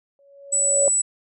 sine tone with exponential growth, 560 Hz, C#5, 18 cents sharp, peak -15 dBFS, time 0.19-0.88 s, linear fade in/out 1 ms, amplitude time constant 150 ms
sine tone, 7902 Hz, B8, in tune, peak -17 dBFS, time 0.52-1.02 s, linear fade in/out 10 ms
effects none

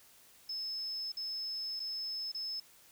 sine tone with dropouts, 5220 Hz, E8, 18 cents flat, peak -36 dBFS, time 0.49-2.6 s, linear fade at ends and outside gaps 5 ms, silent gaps 1.12-1.169 / 1.796-1.8 / 2.318-2.346 s, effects white hiss -61 dBFS RMS until 2.91 s

